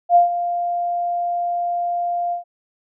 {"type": "tone with ADSR envelope", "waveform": "sine", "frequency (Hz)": 698.5, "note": "F5", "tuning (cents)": 0, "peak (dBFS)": -7, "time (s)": [0.09, 2.44], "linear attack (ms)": 66, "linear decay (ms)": 130, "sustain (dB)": -12, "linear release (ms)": 120, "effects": []}